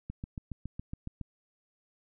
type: click train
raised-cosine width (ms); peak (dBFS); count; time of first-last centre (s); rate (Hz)
5; -25; 9; 0.1-1.213; 7.19
effects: none